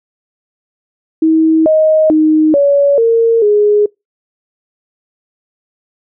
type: tone with pitch steps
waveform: sine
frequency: 319.6 / 626 / 311 / 566 / 458.6 / 416.2 Hz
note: D#4 / D#5 / D#4 / C#5 / A#4 / G#4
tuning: +47 / +10 / -1 / +36 / -28 / +4 cents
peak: -6 dBFS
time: 1.22-3.86 s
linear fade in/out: 5 ms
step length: 440 ms
effects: noise-tail reverb RT60 0.2 s tail -25 dB re dry